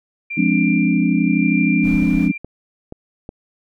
sine tone with tremolo, 2373 Hz, D7, 17 cents sharp, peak -21 dBFS, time 0.3-2.38 s, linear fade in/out 10 ms, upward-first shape sine, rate 0.93 Hz, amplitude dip 60%
sine chord, D half-diminished seventh, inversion first, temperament equal, 174.61 / 207.7 / 261.6 / 293.7 Hz, F3 / Ab3 / C4 / D4, 0 / 0 / 0 / 0 cents, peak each -19 dBFS, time 0.37-2.32 s, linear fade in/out 10 ms
brown noise, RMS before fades -28 dBFS, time 1.82-2.3 s, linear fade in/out 50 ms
clicks, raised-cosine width 2 ms, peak -18 dBFS, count 3, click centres 2.446 / 2.924 / 3.291 s
effects none

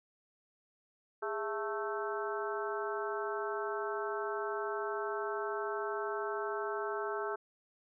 harmonic tone with a mistuned harmonic, 220 Hz, A3, in tune, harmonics 2 / 3 / 4 / 5 / 6 / 7, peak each -37 / -43 / -42 / -44 / -41 / -44 dBFS, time 1.22-7.36 s, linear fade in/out 10 ms, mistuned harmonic 2, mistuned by -110 cents, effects none

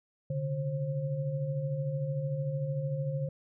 sine tone cluster, 132.4 / 145.7 / 533 Hz, C3 / D3 / C5, +21 / -13 / +32 cents, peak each -39 / -31 / -37 dBFS, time 0.3-3.29 s, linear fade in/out 5 ms, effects none

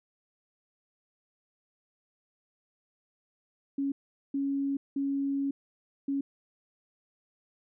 sine tone bursts at uneven times, 277.2 Hz, C#4, in tune, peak -27 dBFS, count 4, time 3.78-3.92 / 4.34-4.77 / 4.96-5.51 / 6.08-6.21 s, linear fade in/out 5 ms, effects none

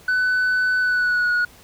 sine tone with pitch glide, 1500 to 1453.1 Hz, F#6 to F#6, +23 to -32 cents, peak -14 dBFS, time 0.08-1.45 s, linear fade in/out 5 ms, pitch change -55 cents, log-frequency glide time 0.8-1.32 s, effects tanh soft clip ceiling -16 dBFS + pink hiss -48 dBFS RMS until 1.63 s

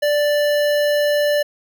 square tone with notch filter, 587.3 Hz, D5, in tune, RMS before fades -17 dBFS, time 0.02-1.43 s, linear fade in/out 10 ms, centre 7900 Hz, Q 1.2, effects none

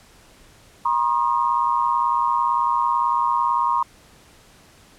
sine tone cluster, 954 / 1072 / 1223 Hz, A#5 / C6 / D#6, +40 / +42 / -30 cents, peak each -20 / -21 / -27 dBFS, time 0.85-3.83 s, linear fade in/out 5 ms, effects pink hiss -51 dBFS RMS until 4.98 s + low-pass 11000 Hz 12 dB/octave

